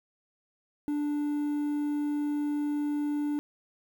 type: tone with quantisation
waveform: triangle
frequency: 293.7 Hz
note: D4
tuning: in tune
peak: -25 dBFS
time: 0.88-3.39 s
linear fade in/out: 0 ms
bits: 9
effects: none